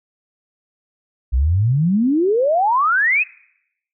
sine exponential sweep, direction up, 58.2 to 2634 Hz, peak -13 dBFS, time 1.32-3.24 s, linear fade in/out 20 ms, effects noise-tail reverb RT60 0.8 s tail -23 dB re dry

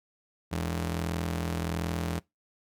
sawtooth ring-modulated tone, 125.5 Hz, B2, 28 cents sharp, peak -22 dBFS, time 0.51-2.2 s, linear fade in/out 20 ms, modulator 42.1 Hz, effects noise-tail reverb RT60 0.2 s tail -24 dB re dry + MP3 96 kbps

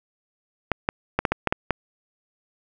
clicks, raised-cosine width 0.5 ms, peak -5 dBFS, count 8, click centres 0.717 / 0.889 / 1.19 / 1.252 / 1.32 / 1.473 / 1.525 / 1.707 s, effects none

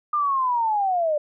sine linear sweep, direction down, 1214 to 582 Hz, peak -19 dBFS, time 0.13-1.18 s, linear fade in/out 5 ms, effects none

